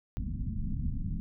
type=low-pass noise; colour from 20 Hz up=pink; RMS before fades=-33 dBFS; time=0.17-1.2 s; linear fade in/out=0 ms; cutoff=240 Hz; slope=48 dB/octave; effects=none